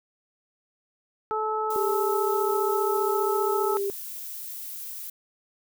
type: harmonic tone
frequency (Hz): 433.4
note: A4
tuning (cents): -26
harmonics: 1 / 2 / 3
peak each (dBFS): -29 / -29 / -29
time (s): 1.31-3.77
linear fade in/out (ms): 0
type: noise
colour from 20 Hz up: violet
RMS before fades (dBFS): -37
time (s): 1.7-5.1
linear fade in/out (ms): 5
type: tone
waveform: sine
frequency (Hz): 398.4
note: G4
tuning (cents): +28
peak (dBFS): -25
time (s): 1.76-3.9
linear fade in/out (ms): 0
effects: none